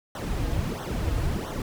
brown noise with flanger, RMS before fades -28 dBFS, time 0.15-1.62 s, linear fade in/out 2 ms, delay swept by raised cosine 0.41 to 5.31 ms, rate 1.5 Hz, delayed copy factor -0.85, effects none

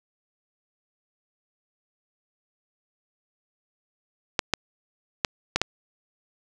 clicks, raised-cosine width 0.2 ms, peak -3 dBFS, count 5, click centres 4.392 / 4.537 / 5.248 / 5.56 / 5.616 s, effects none

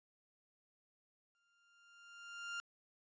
30% pulse tone with exponential growth, 1396.9 Hz, F6, in tune, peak -37 dBFS, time 1.35-2.6 s, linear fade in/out 0 ms, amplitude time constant 270 ms, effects resampled to 16000 Hz

